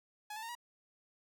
sawtooth tone with pitch steps, 842 / 879.3 / 918.2 / 958.9 Hz, G#5 / A5 / A#5 / A#5, +24 / -1 / -26 / +49 cents, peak -38 dBFS, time 0.3-0.552 s, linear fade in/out 5 ms, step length 63 ms, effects none

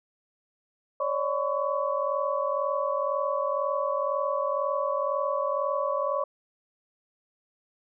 sine tone cluster, 554 / 596 / 1016 / 1123 Hz, C#5 / D5 / B5 / C#6, -1 / +25 / +49 / +22 cents, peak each -29 / -30 / -34 / -30 dBFS, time 1-6.24 s, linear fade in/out 5 ms, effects none

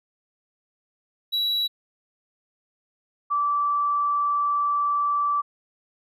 triangle / sine tone pair in turn, 3907 / 1161.6 Hz, B7 / D6, -19 / -19 cents, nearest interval octave + major sixth, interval 2100 cents, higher first, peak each -20 dBFS, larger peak neither, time 1.32-1.68 / 3.3-5.42 s, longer second, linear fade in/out 20 ms, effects none

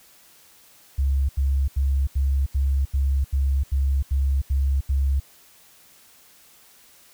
sine tone bursts, 68.5 Hz, C#2, 20 cents flat, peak -17 dBFS, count 11, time 0.98-5.2 s, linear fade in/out 10 ms, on 310 ms, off 81 ms, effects tanh soft clip ceiling -13 dBFS + white hiss -53 dBFS RMS until 7.13 s

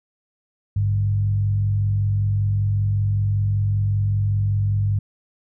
sine tone with frequency modulation, 101.6 Hz, G#2, 38 cents flat, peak -17 dBFS, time 0.76-4.99 s, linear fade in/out 5 ms, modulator 45.2 Hz, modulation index 0.45, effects none

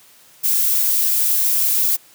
violet noise, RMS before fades -17 dBFS, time 0.43-1.97 s, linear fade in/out 20 ms, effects white hiss -49 dBFS RMS until 2.14 s + high-pass 100 Hz 12 dB/octave

